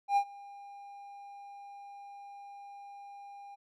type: tone with ADSR envelope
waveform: triangle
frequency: 804 Hz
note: G5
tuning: 44 cents sharp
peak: -20 dBFS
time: 0.08-3.56 s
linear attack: 87 ms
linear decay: 73 ms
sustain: -24 dB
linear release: 21 ms
effects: none